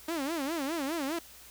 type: tone with vibrato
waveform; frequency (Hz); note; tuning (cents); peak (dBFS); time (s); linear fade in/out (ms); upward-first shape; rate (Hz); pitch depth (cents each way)
sawtooth; 301.4; D4; +45; -27; 0.08-1.19; 5; sine; 4.9; 220
effects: added 60 Hz sine -62 dBFS peak until 1.5 s + white hiss -52 dBFS RMS until 1.5 s